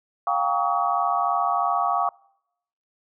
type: tone cluster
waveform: sine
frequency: 707 / 790 / 929 / 1131 / 1265 Hz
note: F5 / G5 / A#5 / C#6 / D#6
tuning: +21 / +13 / -6 / +34 / +28 cents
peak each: -25 / -26 / -33 / -24 / -29 dBFS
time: 0.27-2.09 s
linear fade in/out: 2 ms
effects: noise-tail reverb RT60 0.8 s tail -25 dB re dry